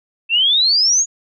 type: exponential sweep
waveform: sine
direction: up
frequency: 2639 to 6840 Hz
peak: -11 dBFS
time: 0.29-1.06 s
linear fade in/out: 50 ms
effects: none